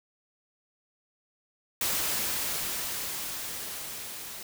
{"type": "noise with level ramp", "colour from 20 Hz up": "white", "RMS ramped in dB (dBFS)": [-28, -41], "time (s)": [1.81, 4.43], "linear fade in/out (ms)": 2, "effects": []}